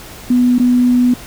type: tone with dropouts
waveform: sine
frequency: 246.9 Hz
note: B3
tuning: in tune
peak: -8 dBFS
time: 0.3-1.14 s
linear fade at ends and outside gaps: 5 ms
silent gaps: 0.584-0.597 s
effects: pink hiss -34 dBFS RMS until 1.26 s